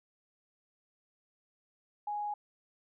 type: tone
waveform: sine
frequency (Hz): 830.6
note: G#5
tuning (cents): 0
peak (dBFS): -33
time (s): 2.07-2.34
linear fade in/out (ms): 5
effects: none